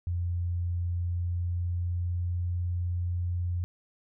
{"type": "tone with pitch glide", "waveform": "sine", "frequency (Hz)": [87.31, 88.12], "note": ["F2", "F2"], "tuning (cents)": [0, 16], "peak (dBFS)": -27, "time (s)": [0.07, 3.64], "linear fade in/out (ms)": 0, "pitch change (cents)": 16, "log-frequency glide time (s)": [0.86, 2.63], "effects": []}